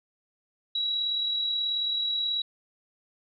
sine tone with amplitude modulation, 3888 Hz, B7, 28 cents flat, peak -24 dBFS, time 0.75-2.42 s, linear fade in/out 5 ms, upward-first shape sine, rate 38.5 Hz, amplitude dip 30%, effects none

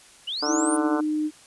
sine linear sweep, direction up, 2766 to 9610 Hz, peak -27 dBFS, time 0.27-0.77 s, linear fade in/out 10 ms
harmonic tone, 148.3 Hz, D3, 17 cents sharp, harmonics 2 / 3 / 4 / 5 / 6 / 7 / 8 / 9 / 10, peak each -29 / -31 / -32 / -33 / -34 / -34 / -35 / -36 / -36 dBFS, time 0.42-1.01 s, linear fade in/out 10 ms
sine tone with pitch glide, 318.6 to 305.4 Hz, D#4 to D#4, +41 to -32 cents, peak -22 dBFS, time 0.46-1.31 s, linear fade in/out 50 ms, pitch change -73 cents, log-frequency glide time 0.62-1.04 s
effects white hiss -51 dBFS RMS until 1.46 s + resampled to 24000 Hz

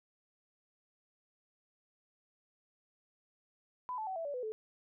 sine tone with pitch steps, 1000 / 870.6 / 757.9 / 659.8 / 574.3 / 500 / 435.3 Hz, B5 / A5 / F#5 / E5 / D5 / B4 / A4, +21 / -19 / +41 / +1 / -39 / +21 / -19 cents, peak -36 dBFS, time 3.89-4.52 s, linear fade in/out 0 ms, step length 90 ms, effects none

